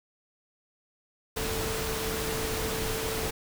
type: tone in noise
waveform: sine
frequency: 443.7 Hz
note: A4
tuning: 14 cents sharp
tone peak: -34 dBFS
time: 1.36-3.31 s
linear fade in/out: 10 ms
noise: pink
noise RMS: -32 dBFS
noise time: 1.36-3.31 s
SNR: -5 dB
effects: none